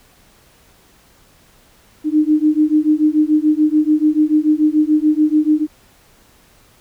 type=beating tone pair; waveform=sine; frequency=302.1 / 309 Hz; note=D4 / D#4; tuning=+49 / -12 cents; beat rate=6.9 Hz; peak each=-14 dBFS; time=2.04-5.67 s; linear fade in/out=50 ms; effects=pink hiss -51 dBFS RMS until 6.8 s